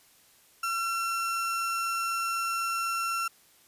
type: tone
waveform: 35% pulse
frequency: 1356 Hz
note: E6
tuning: 49 cents sharp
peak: -26 dBFS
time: 0.63-3.28 s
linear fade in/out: 5 ms
effects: white hiss -60 dBFS RMS until 3.67 s + resampled to 32000 Hz